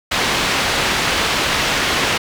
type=low-pass noise; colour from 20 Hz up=white; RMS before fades=-18 dBFS; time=0.11-2.18 s; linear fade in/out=10 ms; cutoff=3400 Hz; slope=12 dB/octave; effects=none